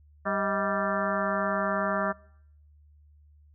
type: harmonic tone with a mistuned harmonic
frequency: 196 Hz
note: G3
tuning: in tune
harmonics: 1 / 2 / 3 / 4 / 5 / 6 / 7 / 8 / 9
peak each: -33 / -38 / -30 / -39 / -37 / -32 / -34 / -37 / -37 dBFS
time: 0.25-2.13 s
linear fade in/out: 20 ms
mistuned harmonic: 3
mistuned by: +110 cents
effects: noise-tail reverb RT60 0.7 s tail -24 dB re dry + added 74 Hz sine -54 dBFS peak until 3.54 s